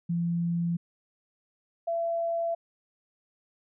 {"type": "tone pair in turn", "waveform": "sine", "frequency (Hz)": [170.6, 672.8], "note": ["F3", "E5"], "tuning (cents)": [-40, 35], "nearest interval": "2 octaves", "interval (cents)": 2375, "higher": "second", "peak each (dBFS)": [-25, -26], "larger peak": "first", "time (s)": [[0.09, 0.77], [1.87, 2.55]], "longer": "neither", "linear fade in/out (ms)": 10, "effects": []}